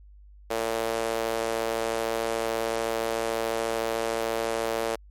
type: tone with high-pass filter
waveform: sawtooth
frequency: 113.7 Hz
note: A#2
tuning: 43 cents flat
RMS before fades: -28 dBFS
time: 0.5-4.96 s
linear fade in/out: 10 ms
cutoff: 500 Hz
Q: 2.4
effects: added 50 Hz sine -47 dBFS peak until 5.1 s + MP3 64 kbps